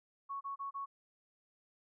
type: tone bursts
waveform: sine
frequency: 1108.7 Hz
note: C#6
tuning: in tune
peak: -38 dBFS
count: 4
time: 0.29-0.86 s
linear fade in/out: 20 ms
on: 120 ms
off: 30 ms
effects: none